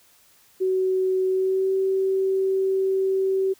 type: tone with pitch glide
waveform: sine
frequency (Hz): 375.1 to 383.2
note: F#4 to G4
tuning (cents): +24 to -39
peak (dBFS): -19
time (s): 0.6-3.54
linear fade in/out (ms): 20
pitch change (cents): +37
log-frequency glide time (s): 1.27-1.73
effects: white hiss -57 dBFS RMS until 3.59 s